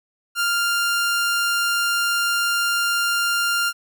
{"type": "tone", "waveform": "sawtooth", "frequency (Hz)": 1396.9, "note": "F6", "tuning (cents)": 0, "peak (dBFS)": -15, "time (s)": [0.35, 3.73], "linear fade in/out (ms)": 50, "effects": []}